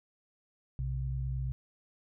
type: tone pair together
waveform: sine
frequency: 61.73 / 130.81 Hz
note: B1 / C3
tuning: 0 / 0 cents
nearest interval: octave + minor second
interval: 1300 cents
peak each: -34 / -34 dBFS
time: 0.79-1.52 s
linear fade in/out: 0 ms
effects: none